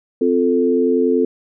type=chord; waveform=sine; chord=F major; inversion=second; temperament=equal with one note detuned; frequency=259.4 / 349.2 / 440 Hz; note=C4 / F4 / A4; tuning=-15 / 0 / 0 cents; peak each=-17 / -19 / -16 dBFS; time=0.21-1.25 s; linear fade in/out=5 ms; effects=none